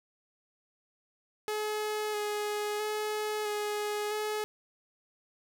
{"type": "tone with vibrato", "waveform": "sawtooth", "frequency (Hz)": 421.7, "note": "G#4", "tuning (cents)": 26, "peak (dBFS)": -27, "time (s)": [1.48, 4.44], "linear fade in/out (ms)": 0, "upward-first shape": "square", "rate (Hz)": 0.76, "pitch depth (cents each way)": 15, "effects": []}